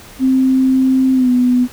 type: tone with pitch glide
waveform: sine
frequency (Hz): 261.8 to 248.5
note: C4 to B3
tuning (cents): +1 to +11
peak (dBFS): -9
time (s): 0.19-1.68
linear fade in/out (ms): 50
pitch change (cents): -90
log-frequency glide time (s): 1.14-1.3
effects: pink hiss -38 dBFS RMS until 1.72 s